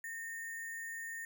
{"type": "tone with sample-and-hold", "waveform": "sine", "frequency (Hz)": 1833, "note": "A#6", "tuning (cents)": -30, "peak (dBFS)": -40, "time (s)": [0.04, 1.25], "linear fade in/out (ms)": 2, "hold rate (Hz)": 8820, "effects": []}